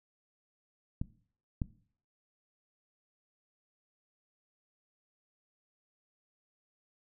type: clicks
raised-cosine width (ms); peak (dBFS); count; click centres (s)
5; -21 / -19; 2; 1.015 / 1.618
effects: noise-tail reverb RT60 0.5 s tail -18 dB re dry